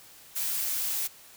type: noise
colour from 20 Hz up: blue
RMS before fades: -30 dBFS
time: 0.35-1.08 s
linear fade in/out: 20 ms
effects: white hiss -52 dBFS RMS until 1.36 s